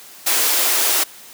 white high-pass noise, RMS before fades -17 dBFS, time 0.26-1.04 s, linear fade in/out 10 ms, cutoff 280 Hz, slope 96 dB/octave, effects white hiss -41 dBFS RMS until 1.33 s + high-pass 150 Hz 12 dB/octave

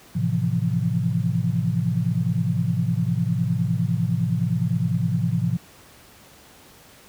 sine chord, F major seventh, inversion first, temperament equal, 110 / 130.81 / 164.81 / 174.61 Hz, A2 / C3 / E3 / F3, 0 / 0 / 0 / 0 cents, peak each -25 dBFS, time 0.15-5.57 s, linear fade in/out 10 ms, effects pink hiss -49 dBFS RMS until 7.08 s + high-pass 60 Hz 12 dB/octave

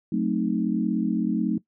sine chord, F# diminished seventh, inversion none, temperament equal with one note detuned, 183.61 / 220 / 261.6 / 311.1 Hz, F#3 / A3 / C4 / Eb4, -13 / 0 / 0 / 0 cents, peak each -27 / -25 / -29 / -28 dBFS, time 0.12-1.58 s, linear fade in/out 5 ms, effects noise-tail reverb RT60 0.1 s tail -19 dB re dry

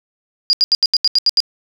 sine tone bursts, 4850 Hz, D#8, 45 cents flat, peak -9 dBFS, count 9, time 0.5-1.403 s, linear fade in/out 0 ms, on 31 ms, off 78 ms, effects none

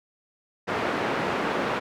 pink band-pass noise, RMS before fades -27 dBFS, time 0.67-1.8 s, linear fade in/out 20 ms, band 250 to 1900 Hz, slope 12 dB/octave, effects none

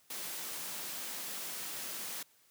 white high-pass noise, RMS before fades -41 dBFS, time 0.1-2.23 s, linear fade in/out 5 ms, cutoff 140 Hz, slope 48 dB/octave, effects white hiss -67 dBFS RMS until 2.5 s + high-pass 80 Hz 12 dB/octave

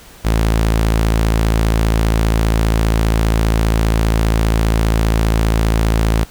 sawtooth tone, 55 Hz, A1, in tune, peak -8 dBFS, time 0.24-6.25 s, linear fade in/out 20 ms, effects pink hiss -41 dBFS RMS until 6.3 s

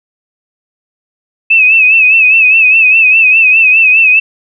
sine tone with vibrato, 2588 Hz, E7, 32 cents flat, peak -3 dBFS, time 1.5-4.2 s, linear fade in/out 10 ms, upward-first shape sine, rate 4.9 Hz, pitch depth 70 cents each way, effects none

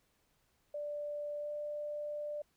sine tone with pitch glide, 588 to 592.4 Hz, D5 to D5, +2 to +15 cents, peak -37 dBFS, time 0.74-2.42 s, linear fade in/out 5 ms, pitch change +13 cents, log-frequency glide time 1.39-1.5 s, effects pink hiss -75 dBFS RMS until 2.56 s

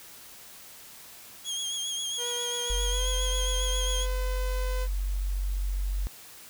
25% pulse tone with vibrato, 3268 Hz, G#7, 29 cents flat, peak -26 dBFS, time 1.44-4.07 s, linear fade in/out 50 ms, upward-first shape sine, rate 7.4 Hz, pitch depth 44 cents each way
sawtooth tone with pitch glide, 483 to 507 Hz, B4 to B4, -39 to +45 cents, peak -31 dBFS, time 2.17-4.88 s, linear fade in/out 50 ms, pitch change +84 cents, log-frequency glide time 2.87-3.04 s
sine tone, 47.12 Hz, F#1, 32 cents sharp, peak -26 dBFS, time 2.7-6.07 s, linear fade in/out 0 ms
effects white hiss -48 dBFS RMS until 6.49 s

